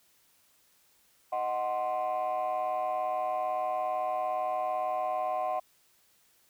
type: chord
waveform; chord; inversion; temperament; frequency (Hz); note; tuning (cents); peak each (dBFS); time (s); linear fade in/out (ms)
sine; C diminished; first; equal; 622.3 / 740 / 1046.5; Eb5 / Gb5 / C6; 0 / 0 / 0; -32 / -29 / -34; 1.32-5.6; 10
effects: tanh soft clip ceiling -24 dBFS + white hiss -66 dBFS RMS until 6.49 s